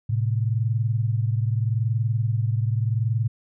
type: tone pair together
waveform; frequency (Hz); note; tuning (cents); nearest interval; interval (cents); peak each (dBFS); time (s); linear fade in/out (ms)
sine; 110 / 130.81; A2 / C3; 0 / 0; minor third; 300; -21 / -26; 0.09-3.28; 10
effects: none